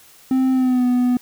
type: tone with pitch glide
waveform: triangle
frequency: 261 to 247.8 Hz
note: C4 to B3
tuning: -4 to +6 cents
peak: -12 dBFS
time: 0.31-1.17 s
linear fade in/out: 2 ms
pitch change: -90 cents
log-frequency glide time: 0.52-0.85 s
effects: white hiss -48 dBFS RMS until 1.21 s